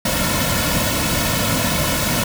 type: noise with comb filter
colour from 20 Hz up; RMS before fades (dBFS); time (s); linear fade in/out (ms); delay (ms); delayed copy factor
pink; -19; 0.05-2.24; 5; 2.5; -0.75
effects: none